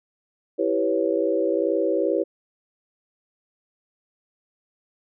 sine chord, C# half-diminished seventh, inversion first, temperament equal, 329.6 / 392 / 493.9 / 554.4 Hz, E4 / G4 / B4 / C#5, 0 / 0 / 0 / 0 cents, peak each -25 dBFS, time 0.58-2.24 s, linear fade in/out 20 ms, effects none

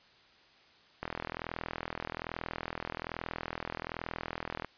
click train, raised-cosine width 0.5 ms, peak -20 dBFS, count 150, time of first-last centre 1.03-4.647 s, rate 41.2 Hz, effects white hiss -61 dBFS RMS until 4.77 s + resampled to 11025 Hz

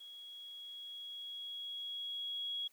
sine tone with level ramp, 3322 Hz, G#7, in tune, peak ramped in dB -49 to -36 dBFS, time 0-2.68 s, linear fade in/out 10 ms, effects white hiss -69 dBFS RMS until 2.72 s + high-pass 200 Hz 12 dB/octave

